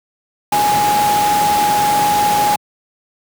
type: tone in noise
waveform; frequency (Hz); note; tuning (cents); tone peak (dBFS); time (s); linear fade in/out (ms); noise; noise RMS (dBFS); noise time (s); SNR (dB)
sine; 830.6; G#5; 0; -12; 0.52-2.56; 5; pink; -20; 0.52-2.56; +5
effects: high-pass 150 Hz 12 dB/octave